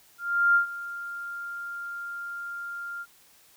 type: tone with ADSR envelope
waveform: sine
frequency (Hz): 1396.9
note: F6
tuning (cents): 0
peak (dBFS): -16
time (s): 0.18-3.06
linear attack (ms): 370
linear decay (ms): 110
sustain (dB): -17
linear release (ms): 47
effects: white hiss -58 dBFS RMS until 3.56 s